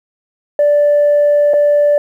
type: tone with dropouts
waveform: sine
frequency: 585 Hz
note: D5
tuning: 7 cents flat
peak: -6 dBFS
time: 0.59-1.98 s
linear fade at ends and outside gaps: 2 ms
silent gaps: 1.535-1.539 s
effects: tanh soft clip ceiling -5 dBFS + 8-bit